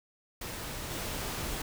pink noise with level steps, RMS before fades -39 / -36 dBFS, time 0.41-1.62 s, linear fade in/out 5 ms, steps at 0.9 s, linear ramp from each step 20 ms, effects none

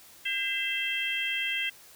harmonic tone with a mistuned harmonic, 534 Hz, C5, 35 cents sharp, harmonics 3 / 4 / 5 / 6, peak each -38 / -33 / -31 / -33 dBFS, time 0.25-1.7 s, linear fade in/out 10 ms, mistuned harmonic 4, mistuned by -76 cents, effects white hiss -53 dBFS RMS until 1.95 s

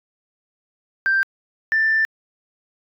sine tone pair in turn, 1572 / 1775.2 Hz, G6 / A6, +4 / +15 cents, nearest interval major second, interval 211 cents, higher second, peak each -14 dBFS, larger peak neither, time 1.06-1.23 / 1.72-2.05 s, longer second, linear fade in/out 0 ms, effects tanh soft clip ceiling -11 dBFS

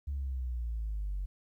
sine exponential sweep, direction down, 71.9 to 46.25 Hz, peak -31 dBFS, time 0.07-1.26 s, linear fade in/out 10 ms, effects tanh soft clip ceiling -29 dBFS + 12-bit

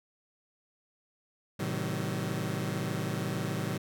sawtooth chord, A diminished seventh, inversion none, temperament just, 110 / 132 / 158.4 / 190.08 Hz, A2 / C3 / Eb3 / Gb3, 0 / +16 / +31 / +47 cents, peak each -33 / -33 / -32 / -32 dBFS, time 1.59-3.78 s, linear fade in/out 10 ms, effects none

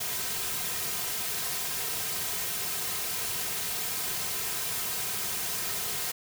white noise with comb filter, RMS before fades -32 dBFS, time 0-6.12 s, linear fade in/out 10 ms, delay 3.5 ms, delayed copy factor -0.65, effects none

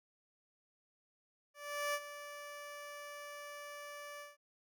15% pulse tone with ADSR envelope, 582 Hz, D5, 16 cents flat, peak -27 dBFS, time 1.54-4.37 s, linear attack 400 ms, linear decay 53 ms, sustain -13 dB, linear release 170 ms, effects none

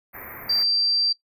white band-stop noise, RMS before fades -34 dBFS, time 0.13-0.64 s, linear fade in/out 20 ms, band 2300 to 13000 Hz, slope 96 dB/octave
sine tone, 4699 Hz, D8, in tune, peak -18 dBFS, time 0.49-1.13 s, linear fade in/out 10 ms
effects noise-tail reverb RT60 0.1 s tail -18 dB re dry + resampled to 32000 Hz

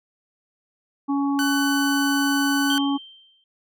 harmonic tone, 279.8 Hz, C#4, 16 cents sharp, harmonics 1 / 3 / 4, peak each -20 / -30 / -32 dBFS, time 1.08-2.98 s, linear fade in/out 20 ms
sawtooth tone, 1500 Hz, F#6, 23 cents sharp, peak -20 dBFS, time 1.39-2.78 s, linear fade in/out 0 ms
sine tone with exponential decay, 3136 Hz, G7, in tune, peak -22 dBFS, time 2.7-3.44 s, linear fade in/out 2 ms, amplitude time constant 160 ms
effects none

